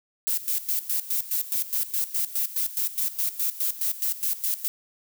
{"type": "noise with tremolo", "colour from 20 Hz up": "violet", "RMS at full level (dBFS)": -25, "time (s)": [0.27, 4.68], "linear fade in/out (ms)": 0, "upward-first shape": "square", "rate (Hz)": 4.8, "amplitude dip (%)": 80, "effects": []}